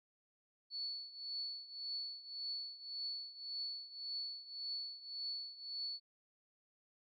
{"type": "tone with tremolo", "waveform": "sine", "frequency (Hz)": 4435, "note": "C#8", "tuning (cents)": 0, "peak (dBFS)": -38, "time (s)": [0.7, 6], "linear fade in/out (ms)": 50, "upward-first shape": "triangle", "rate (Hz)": 1.8, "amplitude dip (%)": 85, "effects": []}